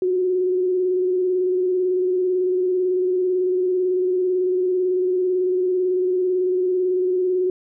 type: tone with vibrato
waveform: sine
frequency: 366.5 Hz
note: F#4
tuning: 16 cents flat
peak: -17 dBFS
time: 0.02-7.5 s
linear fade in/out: 2 ms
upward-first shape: square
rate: 18 Hz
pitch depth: 25 cents each way
effects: none